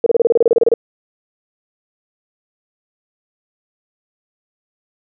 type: tone bursts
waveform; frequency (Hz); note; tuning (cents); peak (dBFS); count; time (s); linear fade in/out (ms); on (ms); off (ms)
sine; 466; A#4; -1; -7; 14; 0.04-0.739; 2; 23; 29
effects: none